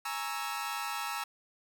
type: chord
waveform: sawtooth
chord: A# half-diminished seventh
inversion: third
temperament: equal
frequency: 830.6 / 932.3 / 1108.7 / 1318.5 Hz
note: G#5 / A#5 / C#6 / E6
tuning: 0 / 0 / 0 / 0 cents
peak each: -36 / -36 / -40 / -34 dBFS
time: 0.05-1.24 s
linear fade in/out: 5 ms
effects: none